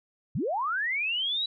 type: linear sweep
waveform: sine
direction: up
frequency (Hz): 92.5 to 3951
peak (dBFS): -26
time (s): 0.35-1.46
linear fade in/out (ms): 5
effects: none